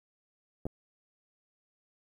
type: clicks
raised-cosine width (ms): 2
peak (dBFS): -23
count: 2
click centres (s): 0.655 / 0.666
effects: 10-bit